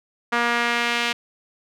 sawtooth tone with band-pass filter sweep, 237.3 Hz, A#3, 31 cents sharp, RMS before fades -22 dBFS, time 0.32-1.13 s, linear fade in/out 10 ms, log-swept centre 1500 to 2800 Hz, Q 1.4, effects none

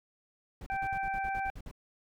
brown noise bursts, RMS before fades -43 dBFS, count 11, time 0.61-1.713 s, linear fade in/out 2 ms, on 53 ms, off 52 ms
harmonic tone, 780 Hz, G5, 9 cents flat, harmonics 1 / 2 / 3, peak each -32 / -38 / -42 dBFS, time 0.7-1.5 s, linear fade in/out 0 ms
effects none

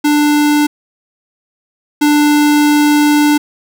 square tone pair in turn, 295.6 / 295.6 Hz, D4 / D4, +11 / +11 cents, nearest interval unison, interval 0 cents, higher neither, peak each -9 / -8 dBFS, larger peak second, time 0.04-0.67 / 2.01-3.38 s, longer second, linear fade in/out 10 ms, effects none

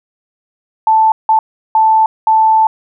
sine tone bursts at uneven times, 880 Hz, A5, in tune, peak -6 dBFS, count 4, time 0.87-1.12 / 1.29-1.39 / 1.75-2.06 / 2.27-2.67 s, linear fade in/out 2 ms, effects none

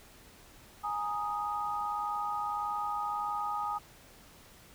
sine chord, Ab suspended second, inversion none, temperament equal, 830.6 / 932.3 / 1244.5 Hz, Ab5 / Bb5 / Eb6, 0 / 0 / 0 cents, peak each -35 / -40 / -34 dBFS, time 0.83-3.79 s, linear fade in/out 20 ms, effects pink hiss -56 dBFS RMS until 4.74 s

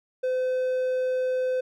triangle tone, 511 Hz, C5, 41 cents flat, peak -21 dBFS, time 0.23-1.61 s, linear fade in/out 10 ms, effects none

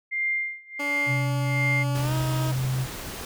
sine tone with tremolo, 2100 Hz, C7, 6 cents sharp, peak -22 dBFS, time 0.11-1.84 s, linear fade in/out 20 ms, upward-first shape sine, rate 1.4 Hz, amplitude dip 95%
15% pulse tone with pitch glide, 286.5 to 316.1 Hz, D4 to D#4, -43 to +27 cents, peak -24 dBFS, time 0.79-2.52 s, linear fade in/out 10 ms, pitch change +170 cents, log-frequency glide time 2-2.14 s
sine tone with vibrato, 130.1 Hz, C3, 9 cents flat, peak -23 dBFS, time 1.06-2.87 s, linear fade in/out 50 ms, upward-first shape triangle, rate 14 Hz, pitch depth 12 cents each way
pink noise, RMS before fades -36 dBFS, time 1.95-3.25 s, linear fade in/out 2 ms
effects none

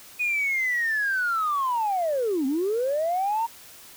sine linear two-way sweep, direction down then up, 2489 to 254.9 to 938 Hz, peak -21 dBFS, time 0.19-3.47 s, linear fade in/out 20 ms, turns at 2.46 s, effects tanh soft clip ceiling -18 dBFS + white hiss -47 dBFS RMS until 3.96 s

